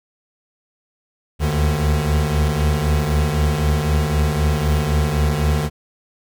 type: tone cluster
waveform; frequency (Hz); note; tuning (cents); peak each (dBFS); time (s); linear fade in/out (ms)
square; 72.9 / 76.8 / 149.9; D2 / D#2 / D3; -12 / -22 / +36; -21; 1.39-5.7; 50
effects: none